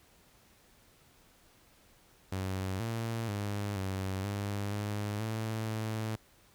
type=tone with pitch steps; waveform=sawtooth; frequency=94.9 / 114.2 / 102.3 / 95.6 / 101.4 / 103.7 / 110.5 / 109.7 Hz; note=F#2 / A#2 / G#2 / G2 / G#2 / G#2 / A2 / A2; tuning=+44 / -35 / -26 / -43 / -41 / -2 / +8 / -5 cents; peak=-29 dBFS; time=2.32-6.16 s; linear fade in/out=5 ms; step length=480 ms; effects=pink hiss -63 dBFS RMS until 6.54 s